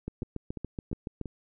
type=two click trains; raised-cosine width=3 ms; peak=-21 / -24 dBFS; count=9 / 4; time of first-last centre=0.08-1.213 / 0.23-1.257 s; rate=7.06 / 2.92 Hz; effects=none